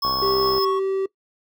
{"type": "tone with tremolo", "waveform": "triangle", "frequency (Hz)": 1108.7, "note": "C#6", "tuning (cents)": 0, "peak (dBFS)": -19, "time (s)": [0.02, 0.8], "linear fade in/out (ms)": 20, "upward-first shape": "sine", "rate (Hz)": 5, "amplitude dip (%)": 35}
{"type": "tone", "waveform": "square", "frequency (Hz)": 5180, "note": "E8", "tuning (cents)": -31, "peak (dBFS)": -24, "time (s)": [0.02, 0.65], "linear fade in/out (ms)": 5}
{"type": "click train", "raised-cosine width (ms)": 1, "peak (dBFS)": -17, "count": 36, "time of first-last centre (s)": [0.05, 0.581], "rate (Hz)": 65.9}
{"type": "tone with pitch glide", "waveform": "triangle", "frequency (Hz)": [392, 385.9], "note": ["G4", "G4"], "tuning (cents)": [0, -27], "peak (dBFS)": -18, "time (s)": [0.22, 1.06], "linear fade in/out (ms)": 5, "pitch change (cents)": -27, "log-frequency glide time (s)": [0.44, 0.69]}
{"effects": ["noise-tail reverb RT60 0.1 s tail -20 dB re dry"]}